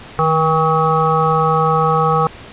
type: harmonic tone with a mistuned harmonic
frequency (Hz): 160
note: D#3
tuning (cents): +49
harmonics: 1 / 3 / 5 / 7 / 8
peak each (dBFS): -18 / -18 / -18 / -18 / -18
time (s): 0.19-2.27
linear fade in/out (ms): 0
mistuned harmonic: 1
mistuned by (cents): -32
effects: pink hiss -36 dBFS RMS until 2.52 s + resampled to 8000 Hz